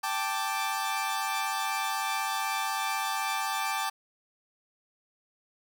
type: chord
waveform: sawtooth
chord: G suspended second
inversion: none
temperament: equal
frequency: 784 / 880 / 1174.7 Hz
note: G5 / A5 / D6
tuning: 0 / 0 / 0 cents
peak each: -30 / -29 / -29 dBFS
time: 0.03-3.9 s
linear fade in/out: 10 ms
effects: none